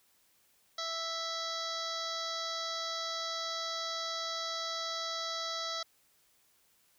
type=harmonic tone; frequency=659.3 Hz; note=E5; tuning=in tune; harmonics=1 / 2 / 3 / 5 / 6 / 7 / 8 / 9 / 10; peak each=-43 / -40 / -46 / -45 / -40 / -44 / -44 / -49 / -54 dBFS; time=0.78-5.83 s; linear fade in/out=5 ms; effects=white hiss -69 dBFS RMS until 6.98 s